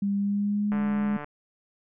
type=tone with pitch glide; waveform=sine; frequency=200.2 to 207.6 Hz; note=G3 to G#3; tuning=+37 to 0 cents; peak=-23 dBFS; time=0.02-1.17 s; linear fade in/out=5 ms; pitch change=+63 cents; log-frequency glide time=0.17-0.69 s
type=click train; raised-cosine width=0.5 ms; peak=-21 dBFS; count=78; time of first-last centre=0.72-1.244 s; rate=147 Hz
effects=low-pass 2000 Hz 12 dB/octave